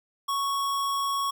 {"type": "tone", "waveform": "square", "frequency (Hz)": 1109, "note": "C#6", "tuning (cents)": 0, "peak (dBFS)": -26, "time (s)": [0.28, 1.31], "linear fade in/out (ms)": 10, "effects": []}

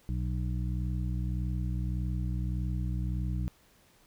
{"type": "harmonic tone", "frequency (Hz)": 61.7, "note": "B1", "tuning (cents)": -1, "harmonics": [1, 2, 3, 5], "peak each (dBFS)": [-31, -34, -38, -45], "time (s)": [0.09, 3.48], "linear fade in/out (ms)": 0, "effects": ["pink hiss -63 dBFS RMS until 4.06 s"]}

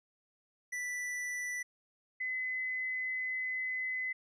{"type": "tone pair in turn", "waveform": ["square", "sine"], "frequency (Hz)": [1975.5, 2026], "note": ["B6", "B6"], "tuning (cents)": [0, 44], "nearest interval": "unison", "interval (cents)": 44, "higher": "second", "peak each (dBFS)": [-36, -33], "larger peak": "second", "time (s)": [[0.72, 1.63], [2.2, 4.13]], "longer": "second", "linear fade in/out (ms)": 10, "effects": ["low-pass 11000 Hz 12 dB/octave"]}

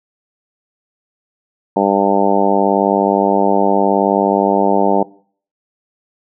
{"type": "harmonic tone", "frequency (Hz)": 99.2, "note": "G2", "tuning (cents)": 21, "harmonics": [2, 3, 4, 5, 6, 7, 8, 9], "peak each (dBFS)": [-19, -19, -19, -19, -19, -19, -19, -19], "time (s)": [1.76, 5.03], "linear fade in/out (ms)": 5, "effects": ["noise-tail reverb RT60 0.5 s tail -21 dB re dry"]}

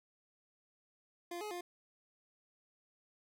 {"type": "tone with pitch steps", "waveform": "25% pulse", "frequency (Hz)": [347.3, 421.8, 352.4], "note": ["F4", "G#4", "F4"], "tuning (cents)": [-10, 27, 16], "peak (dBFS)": -37, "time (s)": [1.31, 1.61], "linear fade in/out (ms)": 5, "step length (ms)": 100, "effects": []}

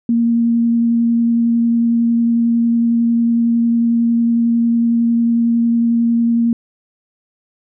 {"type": "tone with vibrato", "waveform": "sine", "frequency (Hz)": 233.1, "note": "A#3", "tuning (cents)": 0, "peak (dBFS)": -11, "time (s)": [0.09, 6.53], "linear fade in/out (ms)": 2, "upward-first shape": "sine", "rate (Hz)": 11, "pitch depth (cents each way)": 9, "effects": []}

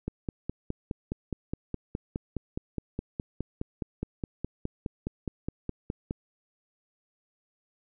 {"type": "click train", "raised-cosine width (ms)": 3, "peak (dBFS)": -18, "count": 30, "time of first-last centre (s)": [0.08, 6.109], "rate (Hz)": 4.81, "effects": []}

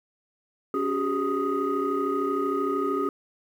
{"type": "tone cluster", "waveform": "sine", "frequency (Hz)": [280.6, 376.1, 409.2, 1247], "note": ["C#4", "F#4", "G#4", "D#6"], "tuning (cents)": [21, 28, -26, 3], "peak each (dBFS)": -28, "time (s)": [0.74, 3.09], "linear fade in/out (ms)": 2, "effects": ["tanh soft clip ceiling -17 dBFS", "9-bit"]}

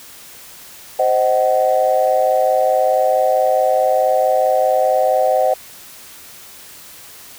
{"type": "chord", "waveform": "sine", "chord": "C diminished", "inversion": "none", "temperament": "just", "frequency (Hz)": [523.3, 627.9, 753.5], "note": ["C5", "Eb5", "Gb5"], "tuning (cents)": [0, 16, 31], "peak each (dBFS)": -16, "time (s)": [0.99, 5.54], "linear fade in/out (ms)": 5, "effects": ["tanh soft clip ceiling -3 dBFS", "white hiss -39 dBFS RMS until 7.38 s"]}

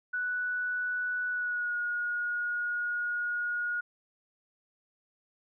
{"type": "tone with pitch glide", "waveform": "sine", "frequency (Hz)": [1480, 1442], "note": ["F#6", "F#6"], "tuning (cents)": [0, -45], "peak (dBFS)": -29, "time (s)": [0.13, 3.81], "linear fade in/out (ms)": 10, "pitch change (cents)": -45, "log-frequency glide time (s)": [1.29, 1.77], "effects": []}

